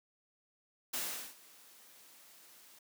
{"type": "noise with ADSR envelope", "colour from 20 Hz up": "white", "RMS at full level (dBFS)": -36, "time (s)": [0.93, 2.79], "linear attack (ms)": 11, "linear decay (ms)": 400, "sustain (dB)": -23, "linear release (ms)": 6, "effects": ["high-pass 200 Hz 12 dB/octave"]}